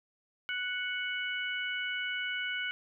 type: harmonic tone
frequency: 740 Hz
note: F#5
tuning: in tune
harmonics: 2 / 3 / 4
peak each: -35 / -37 / -38 dBFS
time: 0.49-2.71 s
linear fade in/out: 0 ms
effects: none